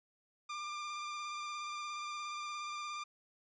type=tone with vibrato; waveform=sawtooth; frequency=1193 Hz; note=D6; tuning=27 cents sharp; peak=-36 dBFS; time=0.49-3.04 s; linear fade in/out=10 ms; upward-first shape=square; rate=17 Hz; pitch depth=14 cents each way; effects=resampled to 16000 Hz